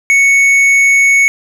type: tone with tanh clipping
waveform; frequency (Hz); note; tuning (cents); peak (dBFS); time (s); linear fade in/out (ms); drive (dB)
sine; 2217; C#7; 0; -7; 0.1-1.28; 0; 8
effects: none

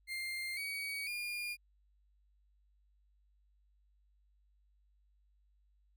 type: tone with pitch steps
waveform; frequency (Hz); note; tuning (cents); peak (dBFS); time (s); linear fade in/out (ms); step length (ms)
35% pulse; 2106 / 2257 / 2419; C7 / C#7 / D#7; +11 / +31 / -49; -36; 0.07-1.57; 50; 500
effects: added 50 Hz sine -68 dBFS peak until 5.96 s

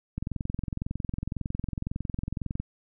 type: click train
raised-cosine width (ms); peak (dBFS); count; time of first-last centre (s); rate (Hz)
5; -18; 54; 0.18-2.6; 21.9
effects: none

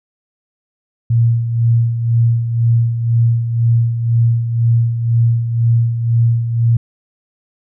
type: tone with tremolo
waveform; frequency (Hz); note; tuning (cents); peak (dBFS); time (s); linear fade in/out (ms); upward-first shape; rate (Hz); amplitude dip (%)
sine; 116.54; A#2; 0; -8; 1.1-6.77; 5; sine; 2; 60
effects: none

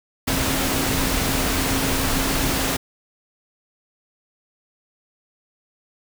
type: tone in noise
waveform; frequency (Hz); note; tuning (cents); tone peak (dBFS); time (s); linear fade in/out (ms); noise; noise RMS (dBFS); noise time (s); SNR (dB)
sine; 267.2; C4; +36; -27; 0.27-2.77; 10; pink; -22; 0.27-2.77; -8
effects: none

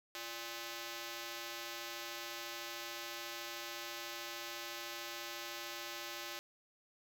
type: ring-modulated tone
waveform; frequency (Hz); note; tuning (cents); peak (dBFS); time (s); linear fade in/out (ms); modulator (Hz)
5% pulse; 466.2; A#4; 0; -28; 0.15-6.39; 0; 120
effects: 10-bit

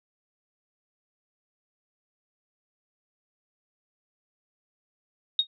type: tone with exponential decay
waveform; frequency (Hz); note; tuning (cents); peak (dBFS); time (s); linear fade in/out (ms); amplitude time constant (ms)
sine; 3733; A#7; +2; -15; 5.39-5.47; 2; 16
effects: none

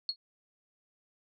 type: tone with exponential decay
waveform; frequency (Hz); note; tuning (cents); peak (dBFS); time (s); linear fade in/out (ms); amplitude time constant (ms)
sine; 4319; C#8; -46; -25; 0.09-0.16; 1; 15
effects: none

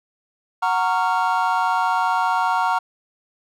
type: chord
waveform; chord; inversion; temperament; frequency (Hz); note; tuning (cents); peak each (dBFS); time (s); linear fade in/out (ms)
triangle; Gb major seventh; none; just; 740 / 925 / 1110 / 1387.5; Gb5 / Bb5 / Db6 / F6; 0 / -14 / +2 / -12; -21 / -19 / -23 / -23; 0.62-2.79; 10
effects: none

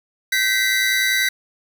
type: tone cluster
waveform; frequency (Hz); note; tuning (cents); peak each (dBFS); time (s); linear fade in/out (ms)
square; 1547 / 1944 / 2054 / 3911; G6 / B6 / C7 / B7; -23 / -28 / -33 / -18; -23; 0.32-1.29; 5
effects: none

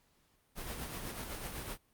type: noise with tremolo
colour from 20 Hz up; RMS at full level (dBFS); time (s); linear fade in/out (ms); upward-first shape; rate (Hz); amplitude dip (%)
pink; -40; 0.55-1.78; 50; sine; 8; 40
effects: pink hiss -72 dBFS RMS until 1.93 s + Opus 48 kbps

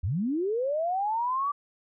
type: linear sweep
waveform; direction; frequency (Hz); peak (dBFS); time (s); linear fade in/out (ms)
sine; up; 71.3 to 1170; -25; 0.03-1.52; 10
effects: none

